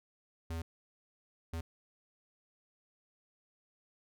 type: tone bursts at uneven times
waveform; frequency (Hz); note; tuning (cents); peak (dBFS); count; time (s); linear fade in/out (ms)
square; 82.41; E2; 0; -37; 2; 0.5-0.62 / 1.53-1.61; 5
effects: none